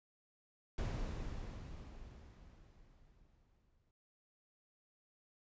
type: noise with exponential decay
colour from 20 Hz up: brown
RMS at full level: -37 dBFS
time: 0.78-3.91 s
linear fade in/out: 2 ms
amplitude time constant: 680 ms
effects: noise-tail reverb RT60 0.1 s tail -22 dB re dry + resampled to 16000 Hz